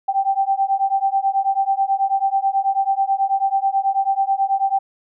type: beating tone pair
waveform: sine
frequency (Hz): 777 / 786.2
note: G5 / G5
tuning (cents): -16 / +5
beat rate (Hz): 9.2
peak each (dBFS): -19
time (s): 0.08-4.79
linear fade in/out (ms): 10
effects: none